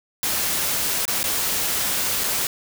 white noise with dropouts, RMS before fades -23 dBFS, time 0.23-2.47 s, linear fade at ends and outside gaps 1 ms, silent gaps 1.054-1.079 / 1.231-1.24 / 2.237-2.24 s, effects none

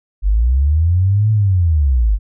sine linear two-way sweep, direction up then down, 46.14 to 110 to 46.14 Hz, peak -10 dBFS, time 0.22-2.19 s, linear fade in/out 50 ms, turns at 1.31 s, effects none

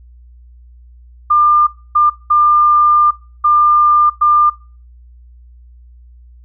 sine tone bursts at uneven times, 1199 Hz, D6, 36 cents sharp, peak -7 dBFS, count 5, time 1.3-1.67 / 1.95-2.1 / 2.3-3.11 / 3.44-4.1 / 4.21-4.5 s, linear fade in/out 10 ms, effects noise-tail reverb RT60 0.4 s tail -24 dB re dry + added 60 Hz sine -38 dBFS peak until 6.44 s

